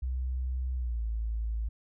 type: tone with pitch glide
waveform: sine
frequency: 63.6 to 55.37 Hz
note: C2 to A1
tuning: -48 to +12 cents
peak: -29 dBFS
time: 0.02-1.69 s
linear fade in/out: 10 ms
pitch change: -240 cents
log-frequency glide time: 0.75-1.04 s
effects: none